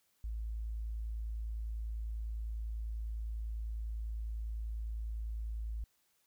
sine tone, 55 Hz, A1, in tune, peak -36 dBFS, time 0.24-5.84 s, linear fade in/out 0 ms, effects white hiss -75 dBFS RMS until 6.26 s

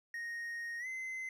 triangle tone with pitch glide, 1864.7 to 2057 Hz, A#6 to C7, 0 to -30 cents, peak -37 dBFS, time 0.14-1.29 s, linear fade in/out 2 ms, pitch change +170 cents, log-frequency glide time 0.79-0.87 s, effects none

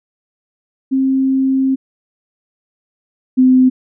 sine tone pair in turn, 265.9 / 257 Hz, C4 / C4, +28 / -31 cents, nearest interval minor second, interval 59 cents, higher first, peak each -11 / -6 dBFS, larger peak second, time 0.91-1.76 / 3.37-3.7 s, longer first, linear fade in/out 20 ms, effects none

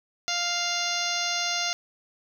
harmonic tone with a mistuned harmonic, 698.5 Hz, F5, in tune, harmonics 1 / 2 / 3 / 4 / 5 / 6 / 7 / 8 / 9, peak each -34 / -34 / -34 / -34 / -34 / -34 / -34 / -34 / -34 dBFS, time 0.28-1.73 s, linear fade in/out 0 ms, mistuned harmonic 9, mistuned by +21 cents, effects 9-bit

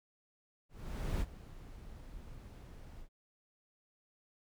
brown noise with ADSR envelope, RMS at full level -33 dBFS, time 0.69-3.09 s, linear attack 520 ms, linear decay 41 ms, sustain -17 dB, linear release 85 ms, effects none

